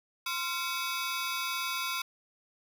15% pulse ring-modulated tone, 1208 Hz, D6, 48 cents sharp, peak -22 dBFS, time 0.26-2.02 s, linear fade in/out 5 ms, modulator 169 Hz, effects none

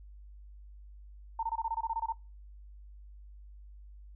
sine tone bursts, 907 Hz, A#5, 48 cents flat, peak -29 dBFS, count 12, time 1.39-2.124 s, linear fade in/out 5 ms, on 41 ms, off 22 ms, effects noise-tail reverb RT60 0.3 s tail -23 dB re dry + added 50 Hz sine -48 dBFS peak until 4.15 s

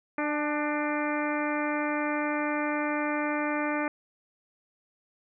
harmonic tone with a mistuned harmonic, 298 Hz, D4, 25 cents sharp, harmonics 1 / 2 / 3 / 4 / 5 / 6 / 7 / 8, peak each -30 / -33 / -35 / -36 / -37 / -38 / -38 / -39 dBFS, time 0.18-3.88 s, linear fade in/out 2 ms, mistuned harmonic 3, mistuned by -30 cents, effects none

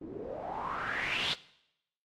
white noise with low-pass filter sweep, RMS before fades -36 dBFS, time 0.01-1.34 s, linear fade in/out 5 ms, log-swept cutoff 300 to 3700 Hz, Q 5.7, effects noise-tail reverb RT60 0.8 s tail -19 dB re dry + AAC 48 kbps

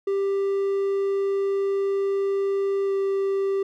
triangle tone with pitch glide, 394.2 to 391.5 Hz, G4 to G4, +10 to -2 cents, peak -19 dBFS, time 0.07-3.63 s, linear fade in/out 5 ms, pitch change -12 cents, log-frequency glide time 2.85-2.92 s, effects none

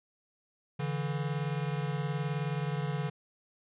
square beating tone pair, 143.1 / 162.1 Hz, D3 / E3, -45 / -29 cents, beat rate 19 Hz, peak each -33 / -36 dBFS, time 0.79-3.1 s, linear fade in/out 10 ms, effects resampled to 8000 Hz

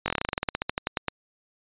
slowing click train, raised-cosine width 0.3 ms, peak -9 dBFS, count 20, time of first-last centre 0.06-1.083 s, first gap 20 ms, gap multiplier 1.1, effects resampled to 8000 Hz

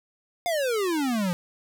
square exponential sweep, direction down, 722 to 170 Hz, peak -24 dBFS, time 0.46-1.33 s, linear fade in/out 0 ms, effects 11-bit

